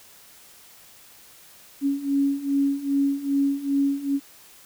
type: beating tone pair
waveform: sine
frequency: 277.2 / 279.7 Hz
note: C#4 / C#4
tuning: 0 / +16 cents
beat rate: 2.5 Hz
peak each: -25 / -22 dBFS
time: 1.81-4.2 s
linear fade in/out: 50 ms
effects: white hiss -50 dBFS RMS until 4.65 s